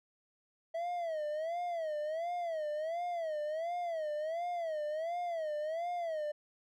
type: tone with vibrato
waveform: triangle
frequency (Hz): 650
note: E5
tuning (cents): -24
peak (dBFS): -32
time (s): 0.74-6.32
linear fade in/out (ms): 10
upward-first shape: sine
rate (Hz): 1.4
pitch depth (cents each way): 150
effects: none